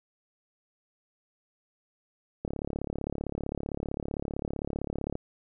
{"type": "click train", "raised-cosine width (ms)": 2, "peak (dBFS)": -19, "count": 97, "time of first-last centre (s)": [2.45, 5.154], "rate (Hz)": 35.5, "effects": []}